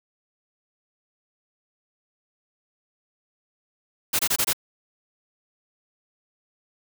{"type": "noise bursts", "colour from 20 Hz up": "white", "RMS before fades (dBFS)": -22, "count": 5, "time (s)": [4.13, 4.532], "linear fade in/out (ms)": 10, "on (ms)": 62, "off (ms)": 23, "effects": []}